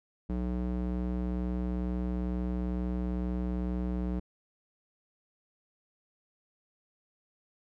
square tone with band-pass filter, 61.1 Hz, B1, 18 cents flat, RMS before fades -32 dBFS, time 0.29-4.2 s, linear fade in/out 10 ms, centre 210 Hz, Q 0.86, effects none

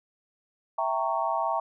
sine chord, E diminished seventh, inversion none, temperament equal with one note detuned, 659.3 / 784 / 922.2 / 1108.7 Hz, E5 / G5 / Bb5 / Db6, 0 / 0 / -19 / 0 cents, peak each -30 / -31 / -29 / -31 dBFS, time 0.78-1.6 s, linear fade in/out 5 ms, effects none

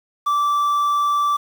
triangle tone with quantisation, 1165 Hz, D6, 14 cents flat, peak -14 dBFS, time 0.26-1.37 s, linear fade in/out 10 ms, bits 7, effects none

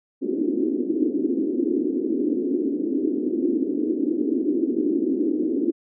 white band-pass noise, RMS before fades -23 dBFS, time 0.21-5.72 s, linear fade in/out 20 ms, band 260 to 360 Hz, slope 48 dB/octave, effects none

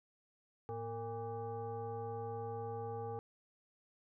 sine tone with frequency modulation, 460 Hz, A#4, 23 cents flat, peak -39 dBFS, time 0.69-3.19 s, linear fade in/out 0 ms, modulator 352 Hz, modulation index 1.2, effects none

